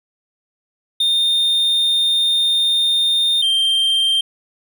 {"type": "tone pair in turn", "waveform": "triangle", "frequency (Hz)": [3641, 3162], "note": ["A#7", "G7"], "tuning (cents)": [-41, 14], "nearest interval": "major second", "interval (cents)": 245, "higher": "first", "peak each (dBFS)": -12, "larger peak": "neither", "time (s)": [[1, 3.42], [3.42, 4.21]], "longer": "first", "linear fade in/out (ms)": 5, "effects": []}